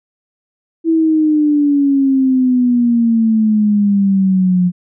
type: exponential sweep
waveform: sine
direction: down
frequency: 329.6 to 177.1 Hz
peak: -9 dBFS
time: 0.84-4.72 s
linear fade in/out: 50 ms
effects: none